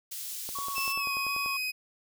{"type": "high-pass noise", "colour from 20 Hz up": "white", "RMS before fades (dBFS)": -38, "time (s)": [0.11, 0.93], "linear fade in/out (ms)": 10, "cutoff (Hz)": 3700, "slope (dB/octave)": 12}
{"type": "click train", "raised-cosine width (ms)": 1, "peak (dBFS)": -29, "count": 11, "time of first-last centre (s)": [0.49, 1.461], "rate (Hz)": 10.3}
{"type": "tone with vibrato", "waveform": "triangle", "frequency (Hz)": 1108.7, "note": "C#6", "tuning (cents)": 0, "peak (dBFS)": -32, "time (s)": [0.55, 1.57], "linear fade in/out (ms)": 5, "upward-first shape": "square", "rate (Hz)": 2.7, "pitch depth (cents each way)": 14}
{"type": "tone with pitch glide", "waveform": "30% pulse", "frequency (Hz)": [2646, 2513], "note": ["E7", "D#7"], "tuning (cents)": [6, 17], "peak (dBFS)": -27, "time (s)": [0.75, 1.72], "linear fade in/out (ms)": 20, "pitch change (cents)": -89, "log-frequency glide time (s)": [0.97, 1.06]}
{"effects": []}